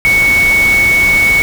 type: tone in noise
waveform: sine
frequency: 2220 Hz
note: C#7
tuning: 2 cents sharp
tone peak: -7 dBFS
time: 0.05-1.42 s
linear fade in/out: 0 ms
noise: pink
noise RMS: -20 dBFS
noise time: 0.05-1.42 s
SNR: +10 dB
effects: none